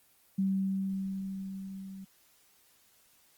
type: tone with level ramp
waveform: sine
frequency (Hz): 192.7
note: G3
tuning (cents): -29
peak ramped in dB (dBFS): -25 to -42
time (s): 0.38-2.05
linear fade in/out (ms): 10
effects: white hiss -65 dBFS RMS until 3.37 s + Opus 24 kbps